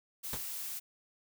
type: noise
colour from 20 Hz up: blue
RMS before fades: -40 dBFS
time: 0.23-0.8 s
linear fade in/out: 20 ms
type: noise with exponential decay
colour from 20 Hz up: pink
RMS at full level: -33 dBFS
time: 0.33-0.43 s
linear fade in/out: 2 ms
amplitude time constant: 21 ms
effects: none